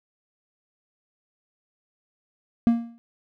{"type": "tone with exponential decay", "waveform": "triangle", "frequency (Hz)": 233.1, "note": "A#3", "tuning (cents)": 0, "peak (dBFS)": -10, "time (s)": [2.67, 2.98], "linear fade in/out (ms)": 0, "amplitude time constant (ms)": 67, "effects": []}